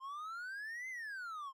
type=exponential two-way sweep; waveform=triangle; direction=up then down; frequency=1044 to 2093 to 1044 Hz; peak=-40 dBFS; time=0-1.53 s; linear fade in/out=50 ms; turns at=0.89 s; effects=none